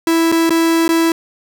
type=tone with dropouts; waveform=45% pulse; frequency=329.6 Hz; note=E4; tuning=in tune; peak=-11 dBFS; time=0.07-1.12 s; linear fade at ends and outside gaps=2 ms; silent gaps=0.318-0.323 / 0.495-0.505 / 0.88-0.89 s; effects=none